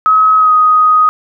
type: tone with pitch glide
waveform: sine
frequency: 1277 to 1250 Hz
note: D#6 to D#6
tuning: +45 to +8 cents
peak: -5 dBFS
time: 0.06-1.09 s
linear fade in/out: 0 ms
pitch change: -37 cents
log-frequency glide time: 0.37-0.52 s
effects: none

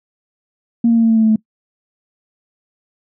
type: tone with pitch steps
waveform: sine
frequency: 233.1 / 230.8 / 228.6 / 226.3 / 224.1 / 221.9 / 219.8 / 217.6 Hz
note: A#3 / A#3 / A#3 / A3 / A3 / A3 / A3 / A3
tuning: 0 / -17 / -34 / +49 / +32 / +15 / -2 / -19 cents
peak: -8 dBFS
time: 0.84-1.36 s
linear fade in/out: 5 ms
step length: 65 ms
effects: noise-tail reverb RT60 0.1 s tail -22 dB re dry + tanh soft clip ceiling -4 dBFS

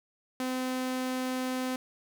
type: tone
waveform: sawtooth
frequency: 256.4 Hz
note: C4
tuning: 35 cents flat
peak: -26 dBFS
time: 0.4-1.76 s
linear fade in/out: 2 ms
effects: none

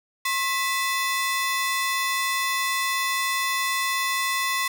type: ring-modulated tone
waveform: sawtooth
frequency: 1529 Hz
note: G6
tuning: 44 cents flat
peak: -16 dBFS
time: 0.25-4.68 s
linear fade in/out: 5 ms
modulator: 456 Hz
effects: none

